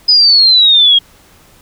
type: exponential sweep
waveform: sine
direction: down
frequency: 5040 to 3240 Hz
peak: -4 dBFS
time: 0.08-0.99 s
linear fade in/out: 10 ms
effects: pink hiss -45 dBFS RMS until 1.61 s